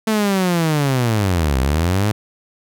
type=linear two-way sweep; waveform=sawtooth; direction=down then up; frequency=222.4 to 62.8 to 109.6 Hz; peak=-11 dBFS; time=0.07-2.12 s; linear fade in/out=5 ms; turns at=1.59 s; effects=none